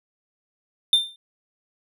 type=tone with exponential decay; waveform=triangle; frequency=3591 Hz; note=A7; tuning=35 cents sharp; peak=-9 dBFS; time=0.93-1.16 s; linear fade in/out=2 ms; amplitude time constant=49 ms; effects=none